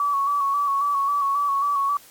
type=tone with vibrato; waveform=sine; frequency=1129 Hz; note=C#6; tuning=31 cents sharp; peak=-19 dBFS; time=0-1.97 s; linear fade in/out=2 ms; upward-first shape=square; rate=3.7 Hz; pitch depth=32 cents each way; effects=white hiss -49 dBFS RMS until 2.1 s + AAC 64 kbps